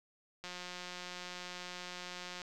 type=click train; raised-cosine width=0.2 ms; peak=-27 dBFS; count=355; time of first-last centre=0.44-2.418 s; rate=179 Hz; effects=none